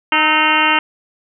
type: harmonic tone with a mistuned harmonic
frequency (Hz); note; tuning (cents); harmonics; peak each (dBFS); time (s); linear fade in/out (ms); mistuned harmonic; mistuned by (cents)
307.7; D#4; -19; 1 / 2 / 3 / 4 / 5 / 6 / 7 / 8 / 9 / 10; -23 / -28 / -17 / -19 / -21 / -22 / -20 / -24 / -17 / -22; 0.12-0.79; 2; 4; +70
effects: none